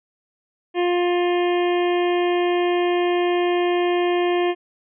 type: harmonic tone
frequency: 352.8 Hz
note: F4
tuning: 18 cents sharp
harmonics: 1 / 2 / 3 / 5 / 6 / 7 / 8 / 9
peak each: -18 / -25 / -31 / -33 / -35 / -35 / -37 / -37 dBFS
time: 0.74-4.55 s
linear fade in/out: 50 ms
effects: none